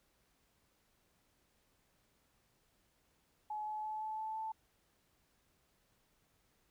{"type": "tone with pitch steps", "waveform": "sine", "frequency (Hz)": [850, 855.9, 861.9, 867.9, 873.9, 880], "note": ["G#5", "A5", "A5", "A5", "A5", "A5"], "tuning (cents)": [40, -48, -36, -24, -12, 0], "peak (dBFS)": -38, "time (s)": [3.5, 4.52], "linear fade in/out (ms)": 5, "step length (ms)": 170, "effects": ["pink hiss -75 dBFS RMS until 6.7 s"]}